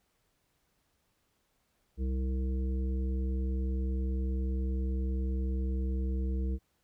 harmonic tone, 65 Hz, C2, 11 cents flat, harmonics 1 / 3 / 5 / 7, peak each -29 / -39 / -43 / -46 dBFS, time 1.97-6.59 s, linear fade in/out 50 ms, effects pink hiss -75 dBFS RMS until 6.83 s

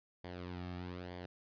sawtooth tone with flanger, 89.4 Hz, F2, 41 cents sharp, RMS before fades -45 dBFS, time 0.24-1.26 s, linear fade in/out 5 ms, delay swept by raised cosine 0.75 to 2.05 ms, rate 1.1 Hz, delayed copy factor -0.65, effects resampled to 11025 Hz

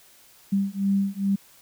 sine beating tone pair, 196 / 198.4 Hz, G3 / G3, 0 / +21 cents, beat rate 2.4 Hz, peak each -24 dBFS, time 0.52-1.36 s, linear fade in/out 10 ms, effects white hiss -54 dBFS RMS until 1.61 s

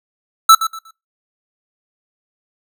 square tone with echo, 1318.5 Hz, E6, in tune, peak -4 dBFS, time 0.49-0.55 s, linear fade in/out 5 ms, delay 120 ms, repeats 3, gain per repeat -12 dB, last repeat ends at 0.91 s, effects noise-tail reverb RT60 0.2 s tail -21 dB re dry

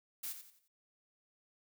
blue noise with echo, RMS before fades -41 dBFS, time 0.23-0.33 s, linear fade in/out 10 ms, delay 88 ms, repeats 4, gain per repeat -9 dB, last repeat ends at 0.682 s, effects none

